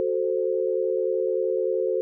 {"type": "chord", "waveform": "sine", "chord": "F# diminished", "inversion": "none", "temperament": "equal", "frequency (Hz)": [370, 440, 523.3], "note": ["F#4", "A4", "C5"], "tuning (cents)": [0, 0, 0], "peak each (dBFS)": -26, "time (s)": [0, 2.01], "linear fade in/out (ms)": 0, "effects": []}